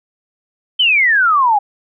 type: exponential sweep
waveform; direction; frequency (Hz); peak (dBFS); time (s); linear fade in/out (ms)
sine; down; 3136 to 792; -9; 0.79-1.59; 10
effects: none